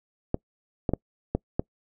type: clicks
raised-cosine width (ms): 2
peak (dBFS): -10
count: 5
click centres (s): 0.344 / 0.892 / 0.936 / 1.35 / 1.595
effects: noise-tail reverb RT60 0.1 s tail -26 dB re dry